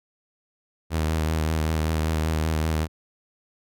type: tone with vibrato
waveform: sawtooth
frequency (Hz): 79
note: D#2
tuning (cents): +27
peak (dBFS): -18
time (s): 0.9-2.88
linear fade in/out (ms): 50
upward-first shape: triangle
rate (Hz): 5.2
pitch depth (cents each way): 39
effects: none